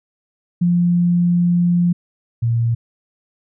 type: tone pair in turn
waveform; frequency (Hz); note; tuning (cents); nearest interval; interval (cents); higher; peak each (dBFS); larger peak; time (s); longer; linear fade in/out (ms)
sine; 174.61 / 116.54; F3 / A#2; 0 / 0; perfect fifth; 700; first; -12 / -14; first; 0.61-1.93 / 2.42-2.75; first; 10
effects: none